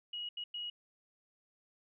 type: tone bursts at uneven times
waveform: sine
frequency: 2900 Hz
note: F#7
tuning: 35 cents flat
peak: -38 dBFS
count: 3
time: 0.13-0.29 / 0.37-0.44 / 0.54-0.7 s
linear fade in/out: 5 ms
effects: none